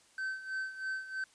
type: tone with tremolo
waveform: triangle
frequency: 1540 Hz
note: G6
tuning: 31 cents flat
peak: -31 dBFS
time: 0.18-1.24 s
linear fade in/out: 2 ms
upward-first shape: sine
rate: 3.1 Hz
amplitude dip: 75%
effects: white hiss -64 dBFS RMS until 1.34 s + resampled to 22050 Hz